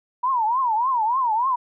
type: tone with vibrato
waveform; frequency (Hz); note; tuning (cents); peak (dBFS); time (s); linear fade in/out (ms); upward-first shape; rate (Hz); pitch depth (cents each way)
sine; 958; A#5; +47; -18; 0.23-1.56; 10; triangle; 3.4; 230
effects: none